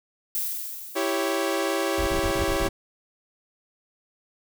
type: noise with exponential decay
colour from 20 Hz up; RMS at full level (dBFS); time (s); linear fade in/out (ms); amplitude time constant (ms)
violet; -26; 0.35-1.92; 0; 340
type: chord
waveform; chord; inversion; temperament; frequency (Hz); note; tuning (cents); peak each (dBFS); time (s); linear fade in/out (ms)
sawtooth; C# diminished; first; equal; 329.6 / 392 / 554.4; E4 / G4 / C#5; 0 / 0 / 0; -24 / -24 / -24; 0.95-2.69; 20
type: noise bursts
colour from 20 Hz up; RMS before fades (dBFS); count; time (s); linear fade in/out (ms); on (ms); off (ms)
brown; -29; 6; 1.98-2.69; 2; 90; 34
effects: none